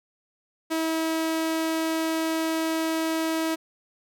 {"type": "tone", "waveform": "sawtooth", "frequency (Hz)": 322.5, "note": "E4", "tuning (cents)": -38, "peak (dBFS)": -20, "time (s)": [0.7, 3.56], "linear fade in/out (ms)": 20, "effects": []}